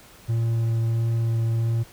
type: tone with vibrato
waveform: triangle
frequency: 114.6 Hz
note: A#2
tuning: 29 cents flat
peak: -18 dBFS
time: 0.28-1.84 s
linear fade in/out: 20 ms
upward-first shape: sine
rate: 1.5 Hz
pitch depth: 8 cents each way
effects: pink hiss -49 dBFS RMS until 1.92 s